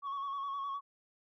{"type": "tone with vibrato", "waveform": "sine", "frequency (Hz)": 1112, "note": "C#6", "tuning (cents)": 5, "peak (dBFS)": -33, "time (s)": [0.02, 0.81], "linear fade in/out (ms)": 50, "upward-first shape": "square", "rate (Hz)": 9.7, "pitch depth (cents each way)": 29, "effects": ["tanh soft clip ceiling -34 dBFS"]}